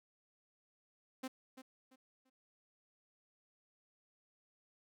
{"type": "tone with echo", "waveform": "sawtooth", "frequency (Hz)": 260.8, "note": "C4", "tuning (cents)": -5, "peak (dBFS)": -36, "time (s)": [1.23, 1.28], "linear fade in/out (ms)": 10, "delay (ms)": 340, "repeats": 3, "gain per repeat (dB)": -11, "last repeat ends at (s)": 2.3, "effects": []}